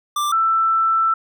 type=tone pair in turn; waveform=square / sine; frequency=1180 / 1329.8 Hz; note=D6 / E6; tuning=+8 / +15 cents; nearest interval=major second; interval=207 cents; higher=second; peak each=-19 / -14 dBFS; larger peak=second; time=0.16-0.32 / 0.32-1.14 s; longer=second; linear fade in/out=5 ms; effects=none